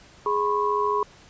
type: tone cluster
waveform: sine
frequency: 416.1 / 993 / 1087 Hz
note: G#4 / B5 / C#6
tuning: +3 / +9 / -34 cents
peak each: -25 dBFS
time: 0.26-1.03 s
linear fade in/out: 2 ms
effects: pink hiss -51 dBFS RMS until 1.29 s + resampled to 16000 Hz